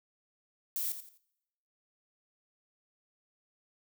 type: noise with echo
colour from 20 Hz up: violet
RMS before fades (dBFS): -34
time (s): 0.76-0.92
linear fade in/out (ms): 0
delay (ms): 85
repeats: 3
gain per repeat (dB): -10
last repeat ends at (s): 1.175
effects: noise-tail reverb RT60 0.9 s tail -25 dB re dry